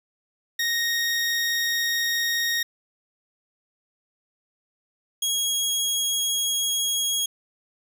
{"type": "tone pair in turn", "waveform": "20% pulse", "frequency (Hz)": [1864.7, 3302], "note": ["A#6", "G#7"], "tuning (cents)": [0, -11], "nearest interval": "minor seventh", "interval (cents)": 989, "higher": "second", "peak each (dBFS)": -17, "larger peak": "neither", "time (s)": [[0.59, 2.63], [5.22, 7.26]], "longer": "neither", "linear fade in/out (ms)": 5, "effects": ["9-bit"]}